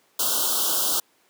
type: band-stop noise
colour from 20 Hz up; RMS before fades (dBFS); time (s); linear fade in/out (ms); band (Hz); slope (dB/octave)
white; -23; 0.19-1; 5; 1500 to 2900; 96
effects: pink hiss -62 dBFS RMS until 1.29 s + high-pass 300 Hz 12 dB/octave